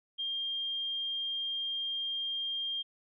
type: tone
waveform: sine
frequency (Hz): 3205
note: G7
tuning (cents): +38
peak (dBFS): -32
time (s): 0.18-2.83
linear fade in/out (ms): 20
effects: none